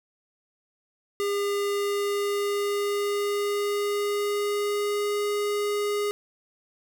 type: tone with pitch glide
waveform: square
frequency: 404.6 to 412.4 Hz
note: G#4 to G#4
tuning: -45 to -12 cents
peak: -25 dBFS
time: 1.2-6.11 s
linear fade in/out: 0 ms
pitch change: +33 cents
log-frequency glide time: 1.68-5.2 s
effects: none